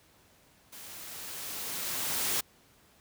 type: noise with level ramp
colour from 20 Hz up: white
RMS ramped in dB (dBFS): -47 to -29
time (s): 0.72-2.41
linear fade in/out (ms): 10
effects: pink hiss -62 dBFS RMS until 3 s + high-pass 60 Hz 12 dB/octave